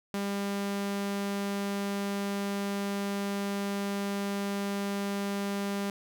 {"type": "tone", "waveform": "sawtooth", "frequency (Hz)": 200, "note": "G3", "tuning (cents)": 35, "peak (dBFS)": -26, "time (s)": [0.14, 5.9], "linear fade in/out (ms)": 0, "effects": []}